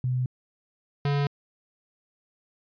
sine / square tone pair in turn, 126.5 / 142.67 Hz, B2 / D3, +42 / -50 cents, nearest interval major second, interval 208 cents, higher second, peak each -23 dBFS, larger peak neither, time 0.04-0.26 / 1.05-1.27 s, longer neither, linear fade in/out 2 ms, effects resampled to 11025 Hz

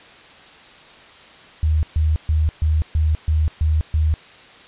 sine tone bursts, 77.78 Hz, D#2, in tune, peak -14 dBFS, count 8, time 1.63-4.14 s, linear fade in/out 0 ms, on 200 ms, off 130 ms, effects white hiss -44 dBFS RMS until 4.67 s + resampled to 8000 Hz

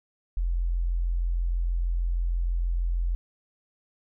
sine tone, 43.16 Hz, F1, 20 cents flat, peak -23 dBFS, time 0.37-3.15 s, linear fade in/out 0 ms, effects none

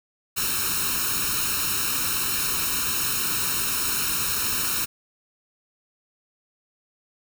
white noise with comb filter, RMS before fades -25 dBFS, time 0.36-4.86 s, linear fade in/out 20 ms, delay 0.74 ms, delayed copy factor +1, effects none

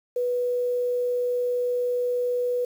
sine tone with quantisation, 491.3 Hz, B4, 9 cents flat, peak -22 dBFS, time 0.16-2.65 s, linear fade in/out 5 ms, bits 8, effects none

